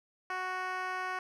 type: tone with band-pass filter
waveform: 10% pulse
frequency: 370 Hz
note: F#4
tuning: in tune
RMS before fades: -36 dBFS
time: 0.3-1.19 s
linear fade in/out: 2 ms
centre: 1200 Hz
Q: 0.96
effects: none